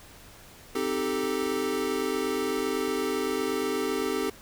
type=chord; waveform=square; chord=A half-diminished seventh; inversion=first; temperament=equal; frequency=261.6 / 311.1 / 392 / 440 Hz; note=C4 / Eb4 / G4 / A4; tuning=0 / 0 / 0 / 0 cents; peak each=-34 / -35 / -31 / -32 dBFS; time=0.75-4.3 s; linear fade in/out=5 ms; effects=pink hiss -50 dBFS RMS until 4.41 s